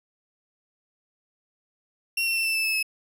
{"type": "tone with pitch steps", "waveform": "35% pulse", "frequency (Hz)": [2736, 2711, 2686, 2661, 2637, 2612, 2588], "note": ["F7", "E7", "E7", "E7", "E7", "E7", "E7"], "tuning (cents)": [-36, 48, 32, 16, 0, -17, -32], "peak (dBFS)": -21, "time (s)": [2.17, 2.828], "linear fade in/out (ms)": 5, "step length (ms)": 94, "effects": []}